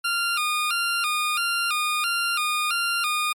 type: tone with vibrato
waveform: 20% pulse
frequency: 1303 Hz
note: E6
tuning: 20 cents flat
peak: -17 dBFS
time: 0.04-3.33 s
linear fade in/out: 10 ms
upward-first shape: square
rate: 1.5 Hz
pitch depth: 110 cents each way
effects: MP3 64 kbps